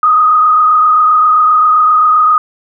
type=tone with frequency modulation; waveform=sine; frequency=1244.5 Hz; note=D#6; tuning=in tune; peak=-5 dBFS; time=0.03-2.38 s; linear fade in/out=2 ms; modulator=27.6 Hz; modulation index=1.1; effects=none